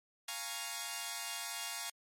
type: chord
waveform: 5% pulse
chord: Bb minor seventh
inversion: second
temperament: equal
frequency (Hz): 698.5 / 830.6 / 932.3 / 1108.7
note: F5 / Ab5 / Bb5 / Db6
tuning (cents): 0 / 0 / 0 / 0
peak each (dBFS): -33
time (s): 0.28-1.9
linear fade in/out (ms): 5
effects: MP3 64 kbps